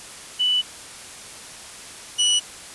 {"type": "tone pair in turn", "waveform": ["sine", "sawtooth"], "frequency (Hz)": [2975, 2946], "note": ["F#7", "F#7"], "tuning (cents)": [9, -8], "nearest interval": "unison", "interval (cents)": 17, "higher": "first", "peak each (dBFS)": [-17, -13], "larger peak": "second", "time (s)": [[0.39, 0.62], [2.18, 2.4]], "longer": "first", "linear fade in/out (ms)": 20, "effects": ["white hiss -39 dBFS RMS until 2.74 s", "resampled to 24000 Hz"]}